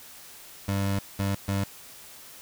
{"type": "tone bursts at uneven times", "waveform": "25% pulse", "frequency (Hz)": 98.6, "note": "G2", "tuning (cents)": 11, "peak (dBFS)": -21, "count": 3, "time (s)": [[0.68, 0.99], [1.19, 1.35], [1.48, 1.64]], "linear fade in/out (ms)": 5, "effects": ["white hiss -47 dBFS RMS until 2.41 s"]}